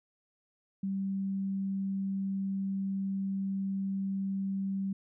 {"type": "tone", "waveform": "sine", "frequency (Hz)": 194.4, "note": "G3", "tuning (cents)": -14, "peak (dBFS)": -30, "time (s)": [0.83, 4.93], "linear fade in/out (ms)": 5, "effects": []}